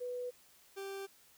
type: tone pair in turn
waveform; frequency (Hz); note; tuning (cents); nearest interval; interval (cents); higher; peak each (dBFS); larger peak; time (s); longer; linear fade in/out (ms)
sine / 40% pulse; 493.9 / 392; B4 / G4; 0 / 0; major third; 400; first; -37 / -40; first; 0-0.31 / 0.76-1.07; neither; 20
effects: white hiss -64 dBFS RMS until 1.37 s